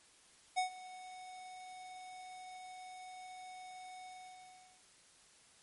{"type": "tone with ADSR envelope", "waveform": "square", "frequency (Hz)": 740, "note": "F#5", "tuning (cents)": 0, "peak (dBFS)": -30, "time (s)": [0.56, 4.83], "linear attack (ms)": 23, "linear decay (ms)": 110, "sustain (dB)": -19, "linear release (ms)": 800, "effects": ["white hiss -64 dBFS RMS until 5.62 s", "MP3 48 kbps"]}